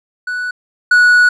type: tone pair in turn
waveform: triangle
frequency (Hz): 1480 / 1467.2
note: F#6 / F#6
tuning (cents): 0 / -15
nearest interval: unison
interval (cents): 15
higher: first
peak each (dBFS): -16 / -4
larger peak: second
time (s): 0.27-0.51 / 0.91-1.29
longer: second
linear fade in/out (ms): 5
effects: resampled to 24000 Hz